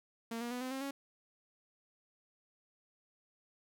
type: tone with pitch steps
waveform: sawtooth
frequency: 229.5 / 238.3 / 247.4 / 256.9 / 266.7 / 276.9 Hz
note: A#3 / A#3 / B3 / C4 / C4 / C#4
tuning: -27 / +38 / +3 / -32 / +33 / -2 cents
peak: -34 dBFS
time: 0.31-0.91 s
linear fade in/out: 5 ms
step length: 100 ms
effects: none